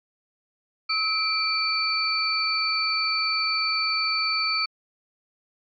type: tone cluster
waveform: sine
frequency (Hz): 1287 / 2348 / 4514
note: E6 / D7 / C#8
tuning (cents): -42 / -1 / +31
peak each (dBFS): -28 / -27 / -24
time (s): 0.89-4.66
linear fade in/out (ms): 10
effects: MP3 96 kbps